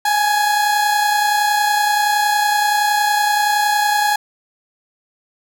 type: tone pair together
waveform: 30% pulse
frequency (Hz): 830.6 / 861.3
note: G#5 / A5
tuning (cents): 0 / -37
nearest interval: minor second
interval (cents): 63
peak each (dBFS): -12 / -20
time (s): 0.05-4.16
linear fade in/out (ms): 5
effects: none

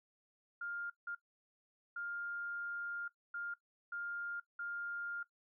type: tone bursts at uneven times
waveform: sine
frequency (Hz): 1405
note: F6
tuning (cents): +10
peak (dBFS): -39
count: 6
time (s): 0.61-0.9 / 1.07-1.15 / 1.96-3.08 / 3.34-3.54 / 3.92-4.4 / 4.59-5.23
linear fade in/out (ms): 5
effects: noise-tail reverb RT60 0.1 s tail -18 dB re dry

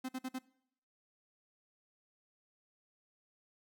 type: tone bursts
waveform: 45% pulse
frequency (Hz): 258.6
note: C4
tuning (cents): -20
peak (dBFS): -37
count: 4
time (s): 0.04-0.389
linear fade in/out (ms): 10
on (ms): 49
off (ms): 51
effects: noise-tail reverb RT60 0.7 s tail -22 dB re dry

